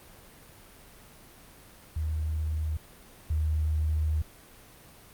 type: tone pair in turn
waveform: sine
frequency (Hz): 77.78 / 77.38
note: D#2 / D#2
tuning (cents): 0 / -9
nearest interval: unison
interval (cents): 9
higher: first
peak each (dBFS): -27 / -24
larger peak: second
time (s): 1.96-2.77 / 3.3-4.22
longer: second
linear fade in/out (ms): 5
effects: pink hiss -52 dBFS RMS until 5.13 s + Opus 32 kbps